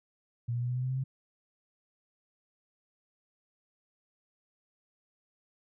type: tone with pitch steps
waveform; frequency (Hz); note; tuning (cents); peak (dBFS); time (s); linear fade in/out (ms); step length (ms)
sine; 118.6 / 120.53 / 122.5 / 124.5 / 126.53 / 128.59 / 130.69 / 132.82; A#2 / B2 / B2 / B2 / B2 / C3 / C3 / C3; +30 / -42 / -14 / +14 / +42 / -30 / -2 / +26; -29; 0.48-1.04; 10; 70
effects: none